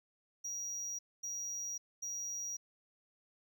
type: tone bursts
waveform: triangle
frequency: 5750 Hz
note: F8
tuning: 50 cents sharp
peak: -37 dBFS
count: 3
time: 0.44-2.57 s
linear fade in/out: 10 ms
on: 550 ms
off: 240 ms
effects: none